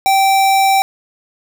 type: tone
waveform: square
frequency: 778 Hz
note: G5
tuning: 13 cents flat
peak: -10 dBFS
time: 0.06-0.82 s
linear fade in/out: 0 ms
effects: none